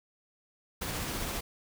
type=noise with tremolo; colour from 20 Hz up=pink; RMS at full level=-34 dBFS; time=0.81-1.41 s; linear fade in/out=10 ms; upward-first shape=triangle; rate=15 Hz; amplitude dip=25%; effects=none